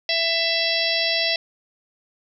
harmonic tone, 665 Hz, E5, 15 cents sharp, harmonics 1 / 3 / 4 / 5 / 6 / 7 / 8, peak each -27 / -27 / -27 / -27 / -27 / -27 / -27 dBFS, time 0.09-1.36 s, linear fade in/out 2 ms, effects 9-bit

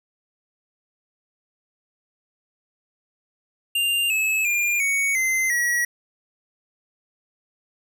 square tone with pitch steps, 2794 / 2592 / 2404 / 2230 / 2069 / 1919.4 Hz, F7 / E7 / D7 / C#7 / C7 / B6, 0 / -30 / +40 / +10 / -20 / -50 cents, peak -20 dBFS, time 3.75-5.85 s, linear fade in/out 5 ms, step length 350 ms, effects none

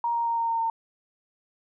sine tone with pitch steps, 940 / 934 / 928.1 / 922.3 / 916.4 / 910.6 Hz, A#5 / A#5 / A#5 / A#5 / A#5 / A#5, +14 / +3 / -8 / -19 / -30 / -41 cents, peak -23 dBFS, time 0.04-0.7 s, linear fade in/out 2 ms, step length 110 ms, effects none

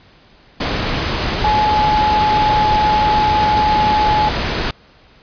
sine tone in noise, 850 Hz, G#5, 40 cents sharp, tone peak -12 dBFS, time 1.44-4.29 s, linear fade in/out 5 ms, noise pink, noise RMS -19 dBFS, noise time 0.6-4.71 s, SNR +4 dB, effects pink hiss -48 dBFS RMS until 5.22 s + resampled to 11025 Hz

